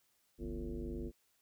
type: tone with frequency modulation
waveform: sine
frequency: 141.1 Hz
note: C#3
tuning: 31 cents sharp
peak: -38 dBFS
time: 0.38-1.12 s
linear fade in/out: 50 ms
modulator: 102 Hz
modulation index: 2.7
effects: white hiss -75 dBFS RMS until 1.41 s